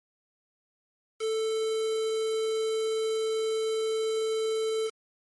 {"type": "tone with quantisation", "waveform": "triangle", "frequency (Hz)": 441.5, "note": "A4", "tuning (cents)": 6, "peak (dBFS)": -24, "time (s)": [1.19, 4.91], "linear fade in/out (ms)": 50, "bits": 6, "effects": ["MP3 48 kbps"]}